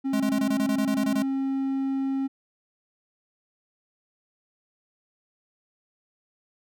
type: tone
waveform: triangle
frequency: 269.7 Hz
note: C#4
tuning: 47 cents flat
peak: -22 dBFS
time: 0.04-2.28 s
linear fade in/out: 20 ms
type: tone bursts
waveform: square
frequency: 211.4 Hz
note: G#3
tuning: 31 cents sharp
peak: -25 dBFS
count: 12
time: 0.13-1.224 s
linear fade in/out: 5 ms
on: 71 ms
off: 22 ms
effects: none